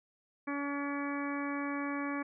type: harmonic tone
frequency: 284 Hz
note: C#4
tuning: 42 cents sharp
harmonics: 1 / 2 / 3 / 4 / 5 / 6 / 7 / 8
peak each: -35 / -44 / -46 / -41 / -48 / -44 / -49 / -45 dBFS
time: 0.47-2.23 s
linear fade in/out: 10 ms
effects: none